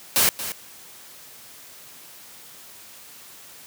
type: noise with echo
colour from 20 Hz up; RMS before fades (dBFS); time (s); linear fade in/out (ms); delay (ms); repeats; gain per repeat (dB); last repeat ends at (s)
white; -18; 0.16-0.29; 0; 230; 1; -12; 0.52
effects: white hiss -45 dBFS RMS until 3.66 s + high-pass 80 Hz 12 dB/octave